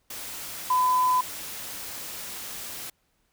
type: tone in noise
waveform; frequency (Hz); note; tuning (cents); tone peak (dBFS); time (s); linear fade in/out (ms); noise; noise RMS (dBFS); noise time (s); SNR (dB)
sine; 1007; B5; +33; -19; 0.7-1.21; 5; white; -37; 0.1-2.9; +15
effects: pink hiss -71 dBFS RMS until 3.32 s